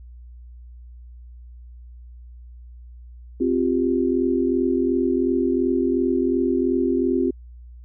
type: chord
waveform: sine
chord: C suspended fourth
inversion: none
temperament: equal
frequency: 261.6 / 349.2 / 392 Hz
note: C4 / F4 / G4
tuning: 0 / 0 / 0 cents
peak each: -21 / -22 / -24 dBFS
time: 3.4-7.31 s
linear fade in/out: 10 ms
effects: added 60 Hz sine -39 dBFS peak until 7.84 s